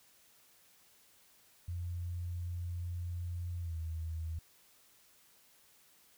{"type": "tone with pitch glide", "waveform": "sine", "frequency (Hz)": [87.31, 80.99], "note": ["F2", "E2"], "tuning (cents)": [0, -30], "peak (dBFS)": -36, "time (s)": [1.68, 4.39], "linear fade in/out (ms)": 5, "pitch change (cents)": -130, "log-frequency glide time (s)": [3.6, 3.76], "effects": ["white hiss -65 dBFS RMS until 6.17 s"]}